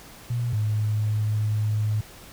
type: tone pair in turn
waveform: sine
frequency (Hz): 120 / 106.8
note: B2 / G#2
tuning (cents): -49 / +49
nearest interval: major second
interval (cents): 202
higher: first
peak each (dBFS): -23 / -21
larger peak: second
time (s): 0.3-0.53 / 0.53-2.01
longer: second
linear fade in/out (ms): 5
effects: pink hiss -46 dBFS RMS until 2.32 s